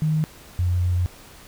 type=tone pair in turn; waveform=sine; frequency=155.56 / 89.2 Hz; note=D#3 / F2; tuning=0 / +37 cents; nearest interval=minor seventh; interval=963 cents; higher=first; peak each=-18 dBFS; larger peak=neither; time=0.02-0.24 / 0.59-1.06 s; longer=second; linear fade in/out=0 ms; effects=pink hiss -46 dBFS RMS until 1.47 s